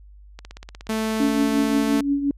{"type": "click train", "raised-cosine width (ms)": 0.2, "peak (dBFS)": -21, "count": 18, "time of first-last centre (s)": [0.39, 1.408], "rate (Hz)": 16.7}
{"type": "tone", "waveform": "sawtooth", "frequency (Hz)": 220, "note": "A3", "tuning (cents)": 0, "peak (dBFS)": -18, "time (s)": [0.89, 2.01], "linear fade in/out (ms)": 5}
{"type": "tone with tremolo", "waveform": "sine", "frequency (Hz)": 282.2, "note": "C#4", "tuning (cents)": 31, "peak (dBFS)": -16, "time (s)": [1.2, 2.31], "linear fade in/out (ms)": 2, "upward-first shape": "triangle", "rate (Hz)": 5.7, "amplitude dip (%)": 65}
{"effects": ["added 50 Hz sine -43 dBFS peak until 2.37 s", "resampled to 32000 Hz"]}